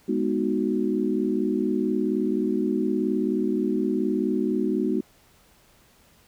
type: chord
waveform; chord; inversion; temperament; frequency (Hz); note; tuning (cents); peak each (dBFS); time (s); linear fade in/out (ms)
sine; G# minor seventh; none; equal; 207.7 / 246.9 / 311.1 / 370; G#3 / B3 / D#4 / F#4; 0 / 0 / 0 / 0; -27; 0.08-5.01; 10
effects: pink hiss -58 dBFS RMS until 6.27 s